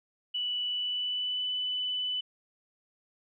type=tone with pitch glide; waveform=sine; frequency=2960 to 2994 Hz; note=F#7 to F#7; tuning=0 to +20 cents; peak=-29 dBFS; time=0.34-2.21 s; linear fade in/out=10 ms; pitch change=+20 cents; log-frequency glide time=0.65-1.47 s; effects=none